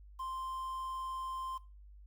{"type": "tone with quantisation", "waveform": "triangle", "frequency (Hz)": 1046.5, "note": "C6", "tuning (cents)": 0, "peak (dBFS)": -36, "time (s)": [0.19, 1.58], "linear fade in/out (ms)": 10, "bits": 10, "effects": ["noise-tail reverb RT60 0.3 s tail -18 dB re dry", "added 50 Hz sine -52 dBFS peak until 2.06 s"]}